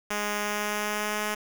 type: tone with pitch glide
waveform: 5% pulse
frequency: 207.7 to 211 Hz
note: G#3 to G#3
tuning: 0 to +28 cents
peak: -16 dBFS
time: 0.1-1.35 s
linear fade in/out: 10 ms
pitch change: +28 cents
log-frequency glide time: 0.41-1.21 s
effects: 7-bit